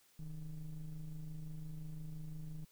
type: ring-modulated tone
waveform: triangle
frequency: 72.1 Hz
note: D2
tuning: 31 cents flat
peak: -37 dBFS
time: 0.19-2.65 s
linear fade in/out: 5 ms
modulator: 85 Hz
effects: white hiss -69 dBFS RMS until 2.71 s